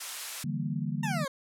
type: high-pass noise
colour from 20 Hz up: white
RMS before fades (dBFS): -37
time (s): 0-0.44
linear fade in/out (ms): 10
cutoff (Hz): 850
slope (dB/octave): 12
type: chord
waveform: sine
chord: E half-diminished seventh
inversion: third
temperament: equal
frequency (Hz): 146.83 / 164.81 / 196 / 233.1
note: D3 / E3 / G3 / Bb3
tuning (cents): 0 / 0 / 0 / 0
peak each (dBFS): -33 / -35 / -36 / -36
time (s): 0.44-1.25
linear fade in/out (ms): 5
type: exponential sweep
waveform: 20% pulse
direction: down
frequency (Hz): 932.3 to 523.3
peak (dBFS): -27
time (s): 1.03-1.28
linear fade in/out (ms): 5
effects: low-pass 12000 Hz 12 dB/octave